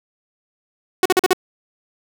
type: tone bursts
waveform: sawtooth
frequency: 369.8 Hz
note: F#4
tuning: 1 cent flat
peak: -7 dBFS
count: 5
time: 1.03-1.332 s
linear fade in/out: 2 ms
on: 26 ms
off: 43 ms
effects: none